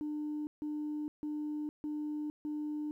sine tone bursts, 300 Hz, D4, 37 cents sharp, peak -33 dBFS, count 5, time 0.01-2.91 s, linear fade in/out 0 ms, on 460 ms, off 150 ms, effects tanh soft clip ceiling -32 dBFS + 12-bit

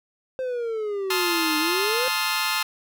triangle exponential two-way sweep, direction down then up, 524 to 303.5 to 524 Hz, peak -23 dBFS, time 0.39-2.08 s, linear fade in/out 0 ms, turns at 1.58 s
15% pulse chord, F dominant seventh, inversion first, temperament just, 873.1 / 1047.7 / 1257.2 / 1396.9 Hz, A5 / C6 / Eb6 / F6, -14 / +2 / +18 / 0 cents, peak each -22 dBFS, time 1.1-2.63 s, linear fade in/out 5 ms
effects none

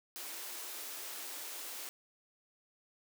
white high-pass noise, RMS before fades -44 dBFS, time 0.16-1.89 s, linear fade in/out 0 ms, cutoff 270 Hz, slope 96 dB/octave, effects none

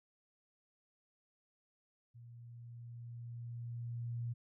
sine tone with level ramp, 118.4 Hz, A#2, 27 cents sharp, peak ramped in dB -52 to -36 dBFS, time 2.14-4.34 s, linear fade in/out 20 ms, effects none

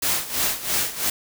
white noise with tremolo, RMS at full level -21 dBFS, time 0.02-1.1 s, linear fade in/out 5 ms, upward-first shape sine, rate 3 Hz, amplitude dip 80%, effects none

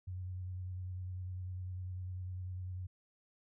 sine tone with vibrato, 91.6 Hz, F#2, 17 cents flat, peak -39 dBFS, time 0.07-2.87 s, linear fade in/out 10 ms, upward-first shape square, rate 10 Hz, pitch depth 19 cents each way, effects none

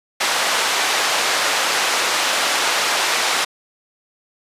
pink band-pass noise, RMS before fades -19 dBFS, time 0.2-3.45 s, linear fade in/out 10 ms, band 760 to 7000 Hz, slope 12 dB/octave, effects resampled to 32000 Hz

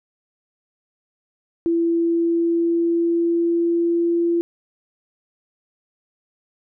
sine tone with pitch glide, 335.7 to 340.6 Hz, E4 to F4, +32 to -43 cents, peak -16 dBFS, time 1.66-4.41 s, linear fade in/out 0 ms, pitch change +25 cents, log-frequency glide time 1.91-4.19 s, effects none

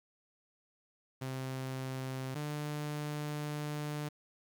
sawtooth tone pair in turn, 131.2 / 148.93 Hz, C3 / D3, +5 / +25 cents, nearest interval major second, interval 220 cents, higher second, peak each -33 / -32 dBFS, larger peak second, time 1.21-2.35 / 2.35-4.09 s, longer second, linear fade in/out 10 ms, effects 11-bit

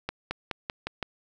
accelerating click train, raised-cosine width 0.3 ms, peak -14 dBFS, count 6, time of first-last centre 0.09-1.028 s, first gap 220 ms, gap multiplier 0.92, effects none

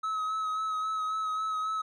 triangle tone with vibrato, 1283 Hz, E6, 47 cents flat, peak -27 dBFS, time 0.03-1.82 s, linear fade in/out 10 ms, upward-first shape sine, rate 3.7 Hz, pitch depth 24 cents each way, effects resampled to 24000 Hz

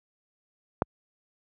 click, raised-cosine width 1 ms, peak -8 dBFS, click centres 0.821 s, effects high-pass 60 Hz 12 dB/octave

